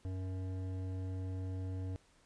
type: tone with hard clipping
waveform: triangle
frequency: 93.5 Hz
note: F#2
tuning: 19 cents sharp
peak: -39 dBFS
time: 0.05-1.96 s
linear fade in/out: 0 ms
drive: 16 dB
effects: pink hiss -68 dBFS RMS until 2.25 s + resampled to 22050 Hz